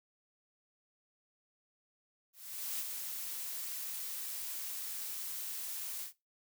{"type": "noise with ADSR envelope", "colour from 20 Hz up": "blue", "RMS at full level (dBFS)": -37, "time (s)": [2.33, 6.13], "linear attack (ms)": 460, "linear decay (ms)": 41, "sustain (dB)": -4, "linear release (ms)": 110, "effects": ["noise-tail reverb RT60 0.2 s tail -17 dB re dry"]}